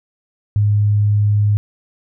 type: tone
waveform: sine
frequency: 103.83 Hz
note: G#2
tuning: in tune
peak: -11 dBFS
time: 0.56-1.57 s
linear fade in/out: 0 ms
effects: none